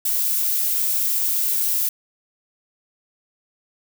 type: noise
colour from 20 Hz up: violet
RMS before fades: -21 dBFS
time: 0.05-1.89 s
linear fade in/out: 5 ms
effects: none